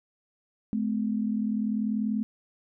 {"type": "tone pair together", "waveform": "sine", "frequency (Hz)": [213.2, 253.5], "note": ["G#3", "B3"], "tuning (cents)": [46, 45], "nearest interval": "minor third", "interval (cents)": 299, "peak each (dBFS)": [-26, -31], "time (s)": [0.73, 2.23], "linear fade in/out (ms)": 0, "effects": []}